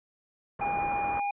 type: low-pass noise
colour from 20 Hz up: white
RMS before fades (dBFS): -38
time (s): 0.59-1.2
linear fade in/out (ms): 5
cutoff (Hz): 1300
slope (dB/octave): 24
type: tone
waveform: square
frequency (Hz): 811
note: G#5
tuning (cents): -41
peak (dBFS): -28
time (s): 0.61-1.31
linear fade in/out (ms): 5
effects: resampled to 8000 Hz